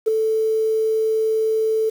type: tone with ADSR envelope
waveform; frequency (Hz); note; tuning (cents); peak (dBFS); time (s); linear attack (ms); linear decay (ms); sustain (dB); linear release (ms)
sine; 440.1; A4; 0; -10; 0.06-1.9; 21; 5; -6; 12
effects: tanh soft clip ceiling -8 dBFS + 7-bit